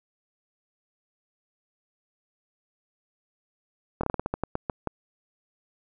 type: slowing click train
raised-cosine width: 1 ms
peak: -13 dBFS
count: 12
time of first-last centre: 4.01-4.873 s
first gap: 24 ms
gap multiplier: 1.22
effects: none